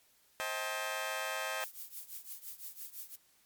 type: chord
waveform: 15% pulse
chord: A half-diminished seventh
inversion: first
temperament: just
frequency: 528 / 633.6 / 792 / 880 Hz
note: C5 / Eb5 / G5 / A5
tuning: +16 / +31 / +18 / 0 cents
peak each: -35 / -33 / -37 / -37 dBFS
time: 0.4-1.64 s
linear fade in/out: 0 ms
type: noise with tremolo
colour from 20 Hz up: violet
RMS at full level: -42 dBFS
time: 1.6-3.16 s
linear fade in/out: 10 ms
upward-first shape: triangle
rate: 5.9 Hz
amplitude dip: 90%
effects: white hiss -68 dBFS RMS until 3.45 s + MP3 96 kbps